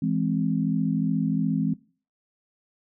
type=chord; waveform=sine; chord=E augmented; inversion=none; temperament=equal; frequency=164.81 / 207.7 / 261.6 Hz; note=E3 / G#3 / B#3; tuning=0 / 0 / 0 cents; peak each=-26 dBFS; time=0.02-1.74 s; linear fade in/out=5 ms; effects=noise-tail reverb RT60 0.4 s tail -20 dB re dry